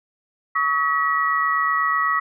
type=tone cluster; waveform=sine; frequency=1128 / 1276 / 1929 Hz; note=C#6 / D#6 / B6; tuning=+30 / +43 / -41 cents; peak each=-22 dBFS; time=0.55-2.2 s; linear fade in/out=10 ms; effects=none